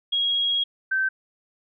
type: tone pair in turn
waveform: sine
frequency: 3295 / 1548.3 Hz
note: G#7 / G6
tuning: -14 / -22 cents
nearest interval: octave + minor second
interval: 1308 cents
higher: first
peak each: -20 dBFS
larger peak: neither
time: 0.12-0.64 / 0.91-1.09 s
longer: first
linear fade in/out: 10 ms
effects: none